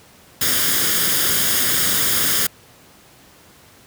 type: noise with comb filter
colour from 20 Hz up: white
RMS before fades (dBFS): -18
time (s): 0.41-2.47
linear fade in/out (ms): 5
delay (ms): 0.59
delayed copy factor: +0.6
effects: pink hiss -48 dBFS RMS until 3.86 s + high-pass 80 Hz 12 dB/octave